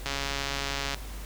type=click train; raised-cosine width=0.2 ms; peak=-13 dBFS; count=124; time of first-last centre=0.06-0.945 s; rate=139 Hz; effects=added 50 Hz sine -37 dBFS peak until 1.25 s + pink hiss -45 dBFS RMS until 1.25 s